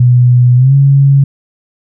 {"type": "tone with pitch glide", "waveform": "sine", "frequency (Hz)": [123.47, 138.59], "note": ["B2", "C#3"], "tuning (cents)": [0, 0], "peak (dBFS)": -3, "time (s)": [0, 1.24], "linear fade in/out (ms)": 5, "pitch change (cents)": 200, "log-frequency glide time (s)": [0.56, 0.74], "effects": []}